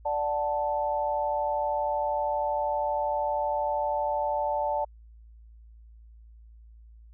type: chord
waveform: sine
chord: D major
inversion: none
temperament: equal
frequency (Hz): 587.3 / 740 / 880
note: D5 / F#5 / A5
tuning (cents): 0 / 0 / 0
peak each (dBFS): -29 / -33 / -28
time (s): 0.05-4.85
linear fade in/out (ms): 10
effects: added 56 Hz sine -48 dBFS peak until 7.13 s